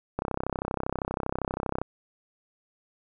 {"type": "click train", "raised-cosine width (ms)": 1, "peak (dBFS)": -14, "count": 54, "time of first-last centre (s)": [0.19, 1.816], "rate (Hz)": 32.6, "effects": []}